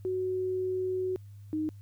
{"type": "tone pair in turn", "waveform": "sine", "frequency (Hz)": [371.1, 309.8], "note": ["F#4", "D#4"], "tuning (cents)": [5, -7], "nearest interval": "minor third", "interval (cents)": 312, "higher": "first", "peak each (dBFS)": -28, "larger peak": "neither", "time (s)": [[0.05, 1.16], [1.53, 1.69]], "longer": "first", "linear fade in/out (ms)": 0, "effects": ["added 101 Hz sine -45 dBFS peak until 1.81 s", "white hiss -70 dBFS RMS until 1.81 s"]}